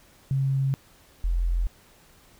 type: tone pair in turn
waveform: sine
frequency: 135.5 / 43.09 Hz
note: C#3 / F1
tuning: -39 / -22 cents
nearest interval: octave + minor sixth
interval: 1983 cents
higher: first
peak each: -21 dBFS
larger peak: neither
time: 0.31-0.74 / 1.24-1.67 s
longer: neither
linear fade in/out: 0 ms
effects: pink hiss -56 dBFS RMS until 2.39 s